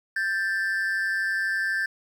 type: tone pair together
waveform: triangle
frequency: 1572 / 1760 Hz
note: G6 / A6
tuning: +4 / 0 cents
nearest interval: major second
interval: 196 cents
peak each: -24 dBFS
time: 0.16-1.86 s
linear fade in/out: 5 ms
effects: tanh soft clip ceiling -16 dBFS + 9-bit